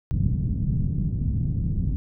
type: low-pass noise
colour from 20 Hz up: white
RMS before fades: -24 dBFS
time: 0.11-1.96 s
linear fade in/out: 0 ms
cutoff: 170 Hz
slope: 24 dB/octave
effects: none